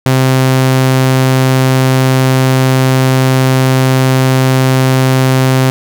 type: tone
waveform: sawtooth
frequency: 130.81 Hz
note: C3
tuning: in tune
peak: -3 dBFS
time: 0.06-5.7 s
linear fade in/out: 0 ms
effects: none